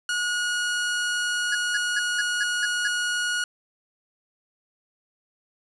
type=tone; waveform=sawtooth; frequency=1449 Hz; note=F#6; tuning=37 cents flat; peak=-20 dBFS; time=0.09-3.44 s; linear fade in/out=2 ms
type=tone bursts; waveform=triangle; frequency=1661 Hz; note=G#6; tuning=in tune; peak=-21 dBFS; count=7; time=1.52-2.877 s; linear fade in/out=5 ms; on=31 ms; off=190 ms
effects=resampled to 24000 Hz + 8-bit